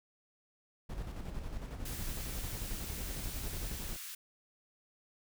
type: noise with tremolo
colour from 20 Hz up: brown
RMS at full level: -39 dBFS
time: 0.89-3.97 s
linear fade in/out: 10 ms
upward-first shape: square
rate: 11 Hz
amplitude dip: 40%
type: high-pass noise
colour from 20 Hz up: white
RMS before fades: -45 dBFS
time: 1.85-4.15 s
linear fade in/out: 5 ms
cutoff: 1300 Hz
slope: 24 dB/octave
effects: none